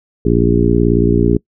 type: harmonic tone with a mistuned harmonic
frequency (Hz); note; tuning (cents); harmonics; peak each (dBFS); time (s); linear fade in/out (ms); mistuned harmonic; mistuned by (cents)
58.27; A#1; 0; 1 / 2 / 3 / 4 / 5 / 6 / 7; -17 / -17 / -17 / -17 / -17 / -17 / -17; 0.25-1.37; 5; 1; -56
effects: noise-tail reverb RT60 0.1 s tail -25 dB re dry